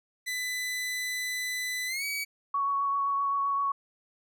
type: tone with pitch glide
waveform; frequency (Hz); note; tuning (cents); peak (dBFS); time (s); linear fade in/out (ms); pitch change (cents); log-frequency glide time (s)
sawtooth; 2000 to 2271; B6 to C#7; +21 to +41; -27; 0.26-2.25; 20; +220; 1.87-2.04
type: tone with vibrato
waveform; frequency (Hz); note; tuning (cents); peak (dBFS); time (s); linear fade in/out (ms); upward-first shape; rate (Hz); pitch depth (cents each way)
sine; 1116; C#6; +11; -25; 2.54-3.72; 5; triangle; 7.7; 15
effects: none